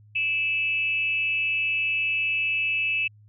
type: tone with frequency modulation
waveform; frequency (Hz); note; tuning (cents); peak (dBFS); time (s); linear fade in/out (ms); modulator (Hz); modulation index
sine; 2625; E7; -8; -22; 0.15-3.08; 10; 291; 0.4
effects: added 105 Hz sine -50 dBFS peak until 3.28 s